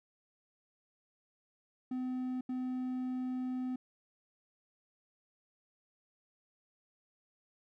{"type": "tone bursts at uneven times", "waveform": "triangle", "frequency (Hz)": 254.5, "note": "C4", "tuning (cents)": -48, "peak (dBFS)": -32, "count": 2, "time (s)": [[1.91, 2.41], [2.49, 3.76]], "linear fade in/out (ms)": 5, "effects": []}